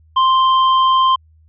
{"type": "tone with tanh clipping", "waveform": "sine", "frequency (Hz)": 1046.5, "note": "C6", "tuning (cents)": 0, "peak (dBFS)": -12, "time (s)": [0.16, 1.16], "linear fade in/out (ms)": 10, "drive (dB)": 15, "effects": ["added 79 Hz sine -47 dBFS peak until 1.48 s", "resampled to 8000 Hz"]}